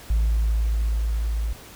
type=tone with level ramp; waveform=sine; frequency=55 Hz; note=A1; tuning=in tune; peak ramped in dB=-15 to -22 dBFS; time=0.1-1.53 s; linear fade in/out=5 ms; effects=tanh soft clip ceiling -15 dBFS + pink hiss -44 dBFS RMS until 1.75 s